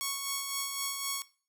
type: tone with tremolo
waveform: 5% pulse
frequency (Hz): 1107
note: C#6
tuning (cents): -3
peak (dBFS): -19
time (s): 0.01-1.22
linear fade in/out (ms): 0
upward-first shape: sine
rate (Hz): 3.9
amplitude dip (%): 40
effects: noise-tail reverb RT60 0.4 s tail -18 dB re dry